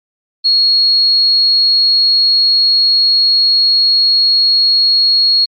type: tone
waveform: sine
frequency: 4310 Hz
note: C#8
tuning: 49 cents flat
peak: -7 dBFS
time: 0.44-5.46 s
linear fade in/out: 20 ms
effects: MP3 32 kbps